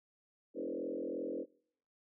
sine tone with frequency modulation, 398.8 Hz, G4, 30 cents sharp, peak -36 dBFS, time 0.54-1.46 s, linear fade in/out 50 ms, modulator 42.9 Hz, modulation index 3.2, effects noise-tail reverb RT60 0.7 s tail -26 dB re dry

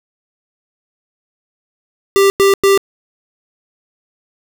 square tone bursts, 393.9 Hz, G4, 8 cents sharp, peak -8 dBFS, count 3, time 2.16-2.776 s, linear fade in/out 0 ms, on 140 ms, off 98 ms, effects none

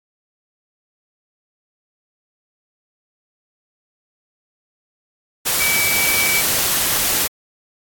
sine tone in noise, 2294 Hz, D7, 41 cents flat, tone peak -18 dBFS, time 5.59-6.42 s, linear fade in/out 20 ms, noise white, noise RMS -18 dBFS, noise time 5.45-7.28 s, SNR -3 dB, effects AAC 64 kbps

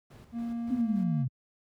brown noise with tremolo, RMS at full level -46 dBFS, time 0.1-1.04 s, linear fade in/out 10 ms, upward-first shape square, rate 3.5 Hz, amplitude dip 55%
triangle tone with pitch glide, 233.7 to 231.1 Hz, A#3 to A#3, +5 to -15 cents, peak -29 dBFS, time 0.32-1.26 s, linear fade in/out 50 ms, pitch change -20 cents, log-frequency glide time 0.76-0.93 s
sine linear sweep, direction down, 261.6 to 123.6 Hz, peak -26 dBFS, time 0.7-1.28 s, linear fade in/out 10 ms
effects high-pass 80 Hz 12 dB/octave

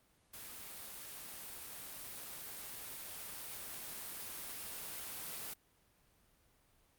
white noise with level ramp, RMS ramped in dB -49 to -44 dBFS, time 0.33-5.54 s, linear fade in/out 10 ms, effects pink hiss -71 dBFS RMS until 6.98 s + Opus 32 kbps

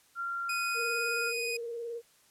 sine tone with pitch glide, 1381 to 1399.5 Hz, F6 to F6, -20 to +3 cents, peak -32 dBFS, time 0.15-1.33 s, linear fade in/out 50 ms, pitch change +23 cents, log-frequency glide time 0.65-1.06 s
sawtooth tone, 2489 Hz, D#7, in tune, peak -29 dBFS, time 0.49-1.57 s, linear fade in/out 5 ms
sine tone with vibrato, 467.6 Hz, A#4, 5 cents sharp, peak -35 dBFS, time 0.74-2.02 s, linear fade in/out 50 ms, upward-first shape square, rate 19 Hz, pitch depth 25 cents each way
effects white hiss -64 dBFS RMS until 2.3 s + low-pass 12000 Hz 12 dB/octave

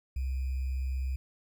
sine tone with sample-and-hold, 65.41 Hz, C2, in tune, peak -29 dBFS, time 0.16-1.16 s, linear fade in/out 5 ms, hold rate 2450 Hz, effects none

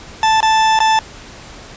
40% pulse tone with dropouts, 880 Hz, A5, in tune, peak -9 dBFS, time 0.23-0.99 s, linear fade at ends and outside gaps 1 ms, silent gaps 0.405-0.428 / 0.79-0.803 s, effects pink hiss -36 dBFS RMS until 1.76 s + resampled to 16000 Hz

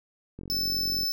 click train, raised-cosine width 3 ms, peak -27 dBFS, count 30, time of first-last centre 0.39-1.033 s, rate 45.1 Hz
square tone, 5274 Hz, E8, in tune, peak -26 dBFS, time 0.5-1.12 s, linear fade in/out 0 ms
effects none

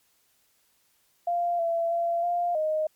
sine tone with pitch steps, 695 / 672 / 682 / 699 / 621 Hz, F5 / E5 / F5 / F5 / D#5, -9 / +33 / -41 / +1 / -3 cents, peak -23 dBFS, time 1.27-2.87 s, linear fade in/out 5 ms, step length 320 ms, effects white hiss -67 dBFS RMS until 2.95 s + MP3 96 kbps

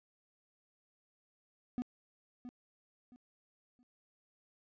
triangle tone with echo, 246.7 Hz, B3, 2 cents flat, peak -31 dBFS, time 1.78-1.82 s, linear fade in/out 0 ms, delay 670 ms, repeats 3, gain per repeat -11 dB, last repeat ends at 3.83 s, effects resampled to 16000 Hz

